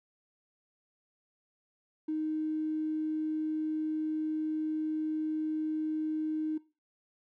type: tone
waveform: triangle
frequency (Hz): 311.1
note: D#4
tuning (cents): 0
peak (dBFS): -26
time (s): 2.08-6.58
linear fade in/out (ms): 10
effects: noise-tail reverb RT60 0.3 s tail -23 dB re dry + tanh soft clip ceiling -28 dBFS